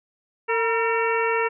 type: harmonic tone with a mistuned harmonic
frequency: 454 Hz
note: A#4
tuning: 46 cents flat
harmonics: 1 / 2 / 3 / 4 / 5 / 6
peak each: -23 / -26 / -28 / -29 / -30 / -31 dBFS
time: 0.48-1.49 s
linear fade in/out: 20 ms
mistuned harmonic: 2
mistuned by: +74 cents
effects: none